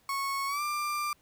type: tone with pitch glide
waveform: 35% pulse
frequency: 1102 to 1187.9 Hz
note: C#6 to D6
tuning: -11 to +19 cents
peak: -28 dBFS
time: 0.09-1.13 s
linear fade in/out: 2 ms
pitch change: +130 cents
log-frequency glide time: 0.47-0.62 s
effects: pink hiss -66 dBFS RMS until 1.21 s